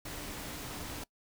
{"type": "tone in noise", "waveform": "sine", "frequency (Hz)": 293.7, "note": "D4", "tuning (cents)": 0, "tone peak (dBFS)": -50, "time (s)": [0.05, 1.04], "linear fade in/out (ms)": 5, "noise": "pink", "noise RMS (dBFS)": -42, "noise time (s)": [0.05, 1.04], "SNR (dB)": -11, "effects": ["noise-tail reverb RT60 0.1 s tail -23 dB re dry"]}